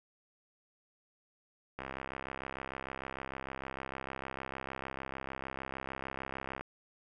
click train, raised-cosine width 0.5 ms, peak -24 dBFS, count 322, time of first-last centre 1.79-6.61 s, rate 66.6 Hz, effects none

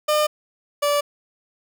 30% pulse tone pair in turn, 604 / 580.4 Hz, D5 / D5, +48 / -21 cents, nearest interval minor second, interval 69 cents, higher first, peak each -14 / -15 dBFS, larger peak first, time 0.08-0.27 / 0.82-1.01 s, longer neither, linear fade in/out 10 ms, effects none

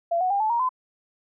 sine tone with pitch steps, 681 / 738.4 / 800.5 / 868 / 941.1 / 1020.3 Hz, F5 / F#5 / G5 / A5 / A#5 / C6, -44 / -4 / +36 / -24 / +16 / -44 cents, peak -20 dBFS, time 0.11-0.692 s, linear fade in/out 10 ms, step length 97 ms, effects none

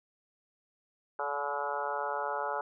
harmonic tone with a mistuned harmonic, 143.7 Hz, D3, 37 cents flat, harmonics 3 / 4 / 5 / 6 / 7 / 8 / 9 / 10, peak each -41 / -38 / -41 / -36 / -39 / -45 / -39 / -41 dBFS, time 1.19-2.61 s, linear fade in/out 2 ms, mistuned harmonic 6, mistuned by -15 cents, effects none

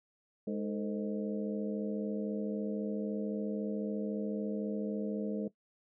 harmonic tone with a mistuned harmonic, 103.83 Hz, G#2, in tune, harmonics 2 / 3 / 4 / 5 / 6, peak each -35 / -42 / -38 / -43 / -47 dBFS, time 0.47-5.48 s, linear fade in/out 5 ms, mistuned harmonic 4, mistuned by +120 cents, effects noise-tail reverb RT60 0.1 s tail -17 dB re dry

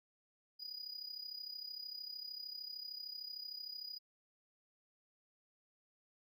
triangle tone with amplitude modulation, 4921 Hz, D#8, 20 cents flat, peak -40 dBFS, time 0.59-3.99 s, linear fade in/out 20 ms, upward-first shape sine, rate 33.2 Hz, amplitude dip 75%, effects none

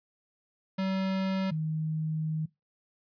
square / sine tone pair in turn, 190.8 / 156.91 Hz, G3 / D#3, -47 / +15 cents, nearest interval minor third, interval 338 cents, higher first, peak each -28 / -28 dBFS, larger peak neither, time 0.78-1.51 / 1.51-2.46 s, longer second, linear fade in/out 10 ms, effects noise-tail reverb RT60 0.2 s tail -21 dB re dry + resampled to 11025 Hz

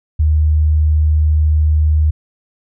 sine tone, 76.8 Hz, D#2, 22 cents flat, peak -9 dBFS, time 0.19-2.11 s, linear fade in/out 10 ms, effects none

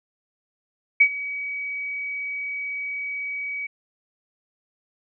sine tone with ADSR envelope, 2269 Hz, C#7, 40 cents sharp, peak -9 dBFS, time 1-3.67 s, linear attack 10 ms, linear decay 71 ms, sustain -18 dB, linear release 9 ms, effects none

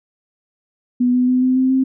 sine tone with pitch steps, 246.9 / 250.1 / 253.3 / 256.5 / 259.8 / 263.1 Hz, B3 / B3 / B3 / C4 / C4 / C4, 0 / +22 / +44 / -34 / -12 / +10 cents, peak -12 dBFS, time 1-1.84 s, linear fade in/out 10 ms, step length 140 ms, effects none

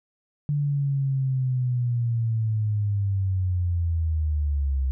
sine linear sweep, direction down, 146.83 to 65 Hz, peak -21 dBFS, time 0.49-4.91 s, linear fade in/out 0 ms, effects none

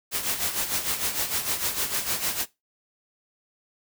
white noise with tremolo, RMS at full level -25 dBFS, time 0.11-2.46 s, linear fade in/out 50 ms, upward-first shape sine, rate 6.6 Hz, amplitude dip 65%, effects noise-tail reverb RT60 0.2 s tail -19 dB re dry

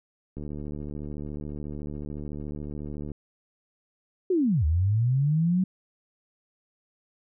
click train, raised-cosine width 3 ms, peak -24 dBFS, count 204, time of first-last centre 0.37-3.117 s, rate 73.9 Hz
sine linear two-way sweep, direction down then up, 387.5 to 72.8 to 189.8 Hz, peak -20 dBFS, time 4.3-5.64 s, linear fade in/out 5 ms, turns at 4.65 s
effects none

